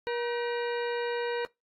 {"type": "harmonic tone with a mistuned harmonic", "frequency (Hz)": 476.7, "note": "A#4", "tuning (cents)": 39, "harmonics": [1, 2, 3, 4, 5, 6, 8, 9], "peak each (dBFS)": [-30, -36, -40, -42, -44, -46, -48, -49], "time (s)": [0.07, 1.45], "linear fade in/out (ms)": 0, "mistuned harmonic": 3, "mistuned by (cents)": 120, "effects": ["noise-tail reverb RT60 0.2 s tail -22 dB re dry", "AAC 48 kbps"]}